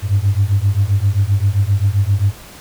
sine beating tone pair, 96 / 103.6 Hz, G2 / G#2, -36 / -4 cents, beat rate 7.6 Hz, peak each -14 dBFS, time 0.02-2.34 s, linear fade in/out 50 ms, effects tanh soft clip ceiling -5 dBFS + pink hiss -38 dBFS RMS until 2.6 s

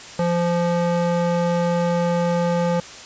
square tone with band-pass filter, 172.7 Hz, F3, 19 cents flat, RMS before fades -20 dBFS, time 0.19-2.8 s, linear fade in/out 2 ms, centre 550 Hz, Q 0.92, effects white hiss -38 dBFS RMS until 3.05 s + resampled to 16000 Hz

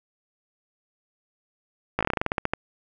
slowing click train, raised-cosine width 0.5 ms, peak -8 dBFS, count 14, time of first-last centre 1.99-2.536 s, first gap 17 ms, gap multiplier 1.14, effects none

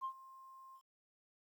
sine tone with ADSR envelope, 1058 Hz, C6, 19 cents sharp, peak -35 dBFS, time 0.01-0.82 s, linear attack 35 ms, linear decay 82 ms, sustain -19 dB, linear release 68 ms, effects tanh soft clip ceiling -33 dBFS + 12-bit

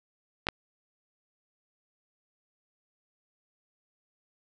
clicks, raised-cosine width 0.3 ms, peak -13 dBFS, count 2, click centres 0.469 / 0.487 s, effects none

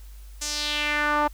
sawtooth tone with band-pass filter sweep, 296.7 Hz, D4, 18 cents sharp, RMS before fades -25 dBFS, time 0.41-1.28 s, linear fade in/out 10 ms, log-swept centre 7000 to 910 Hz, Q 2.5, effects added 50 Hz sine -40 dBFS peak until 1.33 s + white hiss -56 dBFS RMS until 1.33 s

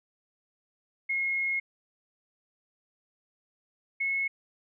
sine tone pair in turn, 2159 / 2185 Hz, C#7 / C#7, -46 / -26 cents, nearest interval unison, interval 20 cents, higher second, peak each -26 dBFS, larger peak neither, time 1.09-1.6 / 4-4.28 s, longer first, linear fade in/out 10 ms, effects none

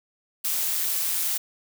blue noise with amplitude modulation, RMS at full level -24 dBFS, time 0.44-1.38 s, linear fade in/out 10 ms, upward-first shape sine, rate 168 Hz, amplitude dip 40%, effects none

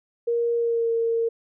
sine tone with pitch glide, 469.8 to 459.3 Hz, A#4 to A#4, +13 to -26 cents, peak -20 dBFS, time 0.27-1.29 s, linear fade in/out 10 ms, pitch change -39 cents, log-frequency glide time 0.55-0.91 s, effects none

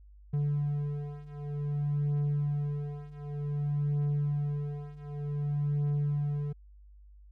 triangle beating tone pair, 145.1 / 145.64 Hz, D3 / D3, -21 / -14 cents, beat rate 0.54 Hz, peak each -31 / -29 dBFS, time 0.33-6.53 s, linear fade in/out 10 ms, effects added 50 Hz sine -51 dBFS peak until 7.31 s

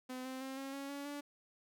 sawtooth tone with pitch steps, 255.3 / 260.5 / 265.8 / 271.3 / 276.8 / 282.5 / 288.2 Hz, C4 / C4 / C4 / C#4 / C#4 / C#4 / D4, -42 / -7 / +27 / -37 / -2 / +33 / -33 cents, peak -38 dBFS, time 0.09-1.21 s, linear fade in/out 10 ms, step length 160 ms, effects none

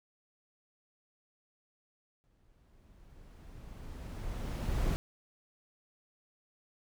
brown noise with exponential growth, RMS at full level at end -29 dBFS, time 2.24-4.96 s, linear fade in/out 0 ms, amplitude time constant 590 ms, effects none

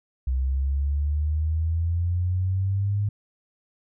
sine exponential sweep, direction up, 63.8 to 103.83 Hz, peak -21 dBFS, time 0.27-3.09 s, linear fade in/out 5 ms, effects none

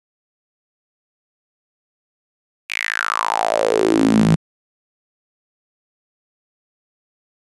sawtooth tone with high-pass filter sweep, 54.8 Hz, A1, 6 cents flat, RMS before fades -17 dBFS, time 2.69-4.36 s, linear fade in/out 20 ms, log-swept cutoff 2500 to 160 Hz, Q 6.6, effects resampled to 24000 Hz

